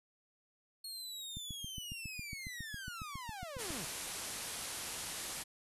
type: linear sweep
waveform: sawtooth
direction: down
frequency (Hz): 4321 to 124.9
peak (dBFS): -40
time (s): 0.84-3.85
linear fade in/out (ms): 5
type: click train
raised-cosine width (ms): 5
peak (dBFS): -33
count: 18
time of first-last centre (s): 1.37-3.705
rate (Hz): 7.28
type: low-pass noise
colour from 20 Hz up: white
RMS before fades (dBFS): -43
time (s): 3.58-5.44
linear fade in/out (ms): 20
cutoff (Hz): 12000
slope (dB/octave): 96
effects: resampled to 32000 Hz